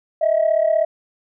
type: tone pair together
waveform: sine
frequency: 624 / 660.1 Hz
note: D#5 / E5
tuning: +5 / +2 cents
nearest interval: minor second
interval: 97 cents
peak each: -16 dBFS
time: 0.21-0.85 s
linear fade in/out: 10 ms
effects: tanh soft clip ceiling -9 dBFS